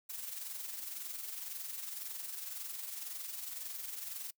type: noise with amplitude modulation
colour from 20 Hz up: blue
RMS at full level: -41 dBFS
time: 0.09-4.31 s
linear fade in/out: 10 ms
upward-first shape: sine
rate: 21.9 Hz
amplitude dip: 50%
effects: noise-tail reverb RT60 0.1 s tail -24 dB re dry